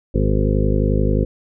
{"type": "harmonic tone with a mistuned harmonic", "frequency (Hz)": 51.4, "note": "G#1", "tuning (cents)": -17, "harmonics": [1, 2, 3, 4, 5, 7, 8, 9, 10], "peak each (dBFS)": [-18, -21, -23, -24, -25, -26, -27, -28, -28], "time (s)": [0.14, 1.25], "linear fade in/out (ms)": 10, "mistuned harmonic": 10, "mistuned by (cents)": 16, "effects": []}